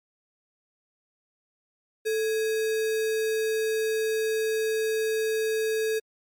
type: tone with sample-and-hold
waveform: sine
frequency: 440 Hz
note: A4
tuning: in tune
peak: -23 dBFS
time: 2.05-6 s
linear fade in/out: 20 ms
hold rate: 2100 Hz
effects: MP3 64 kbps